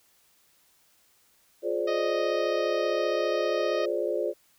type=chord; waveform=sine; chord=D half-diminished seventh; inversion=first; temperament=just; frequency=352.4 / 422.9 / 528.6 / 587.3 Hz; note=F4 / Ab4 / C5 / D5; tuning=+16 / +31 / +18 / 0 cents; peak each=-31 dBFS; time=1.62-4.34 s; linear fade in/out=50 ms
type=harmonic tone; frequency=622.3 Hz; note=D#5; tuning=in tune; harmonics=1 / 2 / 3 / 4 / 5 / 6 / 7 / 8 / 9; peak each=-30 / -36 / -40 / -42 / -44 / -46 / -47 / -48 / -49 dBFS; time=1.87-3.86 s; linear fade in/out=10 ms
effects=white hiss -64 dBFS RMS until 4.58 s